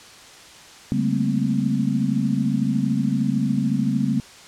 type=tone cluster; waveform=sine; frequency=140.7 / 193.2 / 217.2 / 230.7 / 258.9 Hz; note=C#3 / G3 / A3 / A#3 / C4; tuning=+26 / -25 / -22 / -18 / -18 cents; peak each=-25 dBFS; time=0.92-4.2 s; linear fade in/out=0 ms; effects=white hiss -44 dBFS RMS until 4.47 s + low-pass 7000 Hz 12 dB/octave